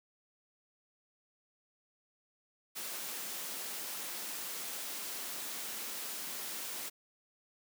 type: high-pass noise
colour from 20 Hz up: white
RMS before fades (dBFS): -41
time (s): 2.75-6.9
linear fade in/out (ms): 20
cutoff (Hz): 180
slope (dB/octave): 24
effects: none